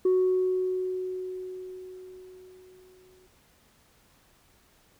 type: tone with exponential decay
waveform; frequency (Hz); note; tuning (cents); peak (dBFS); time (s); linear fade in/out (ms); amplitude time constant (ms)
sine; 370; F#4; 0; -17; 0.05-3.27; 5; 700
effects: tanh soft clip ceiling -17 dBFS + pink hiss -62 dBFS RMS until 4.99 s